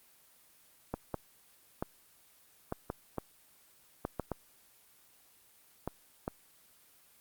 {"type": "clicks", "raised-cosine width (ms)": 1, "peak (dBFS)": -19, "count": 11, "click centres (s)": [0.94, 1.143, 1.825, 2.724, 2.901, 3.183, 4.051, 4.197, 4.317, 5.876, 6.279], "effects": ["white hiss -63 dBFS RMS until 7.2 s", "Opus 24 kbps"]}